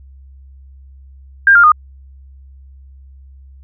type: tone with pitch steps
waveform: sine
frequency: 1600 / 1400.9 / 1226.7 Hz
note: G6 / F6 / D#6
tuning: +35 / +5 / -25 cents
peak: -4 dBFS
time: 1.47-1.719 s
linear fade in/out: 2 ms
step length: 83 ms
effects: added 67 Hz sine -37 dBFS peak until 3.63 s